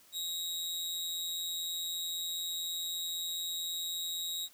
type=tone with amplitude modulation; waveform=sawtooth; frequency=3799 Hz; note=A#7; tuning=32 cents sharp; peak=-29 dBFS; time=0.12-4.49 s; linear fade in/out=50 ms; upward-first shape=sine; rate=169 Hz; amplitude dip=60%; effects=white hiss -61 dBFS RMS until 4.53 s